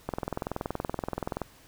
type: click train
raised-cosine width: 1 ms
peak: -16 dBFS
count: 29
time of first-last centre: 0.09-1.417 s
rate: 21.1 Hz
effects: pink hiss -56 dBFS RMS until 1.67 s